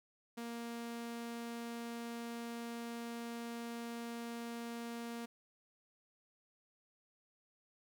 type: tone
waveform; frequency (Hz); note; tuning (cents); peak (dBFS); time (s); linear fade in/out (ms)
sawtooth; 234.1; A#3; +8; -38; 0.37-5.26; 10
effects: none